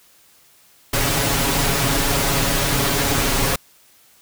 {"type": "noise with comb filter", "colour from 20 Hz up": "pink", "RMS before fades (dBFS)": -19, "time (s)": [0.93, 3.56], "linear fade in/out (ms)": 5, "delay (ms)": 7.2, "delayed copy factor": 0.8, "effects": ["white hiss -53 dBFS RMS until 4.21 s"]}